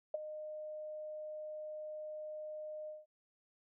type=tone with ADSR envelope; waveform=sine; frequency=613 Hz; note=D#5; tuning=26 cents flat; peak=-30 dBFS; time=0.14-3.06 s; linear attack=4 ms; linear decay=18 ms; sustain=-12 dB; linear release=180 ms; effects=none